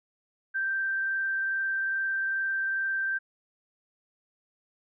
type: tone with frequency modulation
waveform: sine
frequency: 1568 Hz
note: G6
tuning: in tune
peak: -26 dBFS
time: 0.54-3.19 s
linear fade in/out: 20 ms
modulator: 22.4 Hz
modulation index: 0.47
effects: none